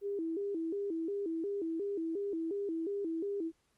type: tone with vibrato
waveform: sine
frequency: 362.8 Hz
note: F#4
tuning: 34 cents flat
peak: -33 dBFS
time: 0.01-3.52 s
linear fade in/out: 50 ms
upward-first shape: square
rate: 2.8 Hz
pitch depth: 180 cents each way
effects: pink hiss -75 dBFS RMS until 3.77 s + Opus 32 kbps